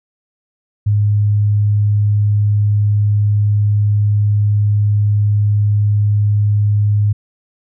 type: tone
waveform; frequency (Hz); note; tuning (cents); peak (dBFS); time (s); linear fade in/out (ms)
sine; 103.83; G#2; 0; -10; 0.86-7.13; 10
effects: none